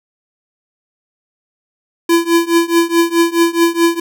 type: tone with tremolo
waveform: square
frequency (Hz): 337.1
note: E4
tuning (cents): +39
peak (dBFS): -7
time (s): 2.09-4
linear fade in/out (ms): 5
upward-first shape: triangle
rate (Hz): 4.7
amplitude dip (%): 95
effects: none